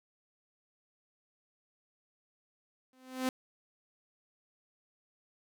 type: tone with exponential growth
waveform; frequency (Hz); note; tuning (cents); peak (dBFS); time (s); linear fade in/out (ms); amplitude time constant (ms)
sawtooth; 258; C4; -24; -23; 2.93-3.29; 2; 78
effects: none